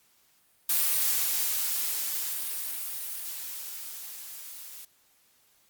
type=noise with level ramp; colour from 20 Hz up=blue; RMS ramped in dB=-24 to -44 dBFS; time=0.69-4.85 s; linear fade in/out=5 ms; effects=white hiss -65 dBFS RMS until 5.69 s + Opus 48 kbps